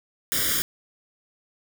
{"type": "noise with comb filter", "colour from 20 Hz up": "white", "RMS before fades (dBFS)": -24, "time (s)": [0.32, 0.62], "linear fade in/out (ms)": 0, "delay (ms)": 0.58, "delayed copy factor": 0.95, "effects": []}